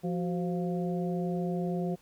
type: harmonic tone with a mistuned harmonic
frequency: 174.61 Hz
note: F3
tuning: in tune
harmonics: 1 / 2 / 3 / 4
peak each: -30 / -35 / -39 / -40 dBFS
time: 0.03-1.96 s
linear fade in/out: 20 ms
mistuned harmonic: 2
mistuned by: +100 cents
effects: pink hiss -62 dBFS RMS until 2.01 s